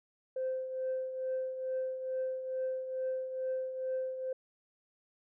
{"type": "tone with tremolo", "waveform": "sine", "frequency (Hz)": 519, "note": "C5", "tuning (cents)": -14, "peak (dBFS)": -29, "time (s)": [0.36, 4.33], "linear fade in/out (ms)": 5, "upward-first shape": "triangle", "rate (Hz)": 2.3, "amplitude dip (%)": 65, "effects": ["tanh soft clip ceiling -28 dBFS"]}